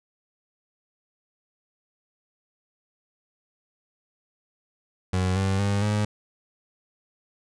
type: tone with pitch steps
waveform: 30% pulse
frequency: 92.5 / 96.48 / 100.64 / 104.97 Hz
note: F#2 / G2 / G2 / G#2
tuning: 0 / -27 / +46 / +19 cents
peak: -19 dBFS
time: 5.13-6.05 s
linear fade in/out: 5 ms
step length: 230 ms
effects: resampled to 22050 Hz